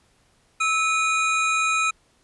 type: tone pair together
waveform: square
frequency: 1303.7 / 2461 Hz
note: E6 / D#7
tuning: -20 / -20 cents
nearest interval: major seventh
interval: 1100 cents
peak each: -23 dBFS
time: 0.6-1.91 s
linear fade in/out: 10 ms
effects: pink hiss -62 dBFS RMS until 2.23 s + resampled to 24000 Hz